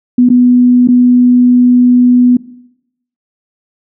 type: tone with dropouts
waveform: sine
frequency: 246.9 Hz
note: B3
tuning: in tune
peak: -3 dBFS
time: 0.18-2.37 s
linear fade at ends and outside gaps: 5 ms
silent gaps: 0.29-0.3 / 0.875-0.885 s
effects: noise-tail reverb RT60 0.8 s tail -19 dB re dry